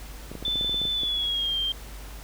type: clicks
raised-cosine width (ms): 2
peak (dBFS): -23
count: 12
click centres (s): 0.316 / 0.353 / 0.426 / 0.481 / 0.557 / 0.611 / 0.646 / 0.695 / 0.744 / 0.816 / 0.853 / 1.034
type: tone with pitch glide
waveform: sine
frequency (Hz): 3520 to 3172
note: A7 to G7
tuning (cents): 0 to +20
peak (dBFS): -24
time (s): 0.45-1.72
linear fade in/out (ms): 2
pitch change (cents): -180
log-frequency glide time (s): 0.91-1.58
effects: added 50 Hz sine -39 dBFS peak until 2.23 s + pink hiss -45 dBFS RMS until 2.23 s